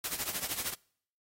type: noise with tremolo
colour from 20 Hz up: white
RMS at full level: -32 dBFS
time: 0.04-0.74 s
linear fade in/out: 2 ms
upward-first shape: triangle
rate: 13 Hz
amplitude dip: 85%
effects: noise-tail reverb RT60 0.6 s tail -25 dB re dry + AAC 48 kbps